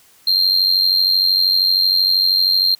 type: tone with amplitude modulation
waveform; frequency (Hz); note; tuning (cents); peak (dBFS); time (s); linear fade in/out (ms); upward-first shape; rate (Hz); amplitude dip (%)
triangle; 4186; C8; 0; -8; 0.27-2.75; 5; sine; 92.9; 70
effects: white hiss -51 dBFS RMS until 2.79 s